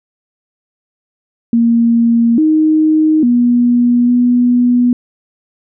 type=tone with pitch steps; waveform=sine; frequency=232.8 / 311.5 / 241.9 / 244.6 Hz; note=A#3 / D#4 / B3 / B3; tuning=-2 / +2 / -36 / -16 cents; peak=-7 dBFS; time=1.53-4.93 s; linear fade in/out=2 ms; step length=850 ms; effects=none